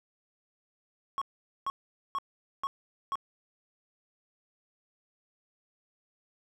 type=tone bursts; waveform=triangle; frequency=1100 Hz; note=C#6; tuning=14 cents flat; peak=-27 dBFS; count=5; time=1.18-3.155 s; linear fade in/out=0 ms; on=35 ms; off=450 ms; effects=none